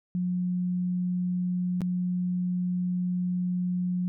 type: tone with dropouts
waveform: sine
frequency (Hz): 179.8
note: F#3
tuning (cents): -49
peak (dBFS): -25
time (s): 0.15-4.08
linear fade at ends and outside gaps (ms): 0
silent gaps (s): 1.807-1.817
effects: none